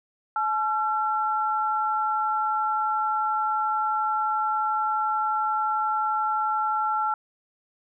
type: tone pair together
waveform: sine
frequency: 859 / 1355.7 Hz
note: A5 / E6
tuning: -42 / +48 cents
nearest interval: minor sixth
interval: 790 cents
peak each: -25 dBFS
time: 0.36-7.14 s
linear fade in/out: 2 ms
effects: none